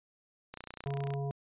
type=click train; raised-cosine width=0.3 ms; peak=-27 dBFS; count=19; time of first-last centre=0.54-1.138 s; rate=30.1 Hz
type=harmonic tone; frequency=139.6 Hz; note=C#3; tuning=13 cents sharp; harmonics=1 / 3 / 5 / 7; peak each=-33 / -40 / -43 / -51 dBFS; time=0.86-1.31 s; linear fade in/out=0 ms
effects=resampled to 8000 Hz